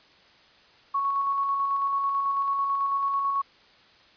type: tone with tremolo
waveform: sine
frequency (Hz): 1108.7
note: C#6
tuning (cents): 0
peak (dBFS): -22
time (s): 0.94-3.42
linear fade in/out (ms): 10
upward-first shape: square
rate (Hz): 9.1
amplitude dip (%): 25
effects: white hiss -56 dBFS RMS until 4.16 s + resampled to 11025 Hz